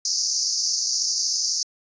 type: band-pass noise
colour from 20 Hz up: pink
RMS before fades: -24 dBFS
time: 0.05-1.63 s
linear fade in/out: 2 ms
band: 4700 to 6600 Hz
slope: 96 dB/octave
effects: resampled to 16000 Hz